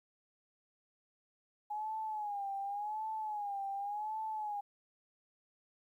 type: tone with vibrato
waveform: sine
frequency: 830.6 Hz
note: G#5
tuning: in tune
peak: -36 dBFS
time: 1.7-4.61 s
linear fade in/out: 10 ms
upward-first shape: sine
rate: 0.89 Hz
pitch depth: 93 cents each way
effects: 12-bit